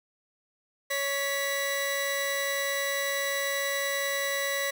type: tone pair together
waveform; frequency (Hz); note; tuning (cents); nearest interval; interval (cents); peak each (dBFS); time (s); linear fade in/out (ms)
sawtooth; 559.1 / 1962; C#5 / B6; +15 / -12; octave + minor seventh; 2173; -27 / -26; 0.9-4.71; 10
effects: none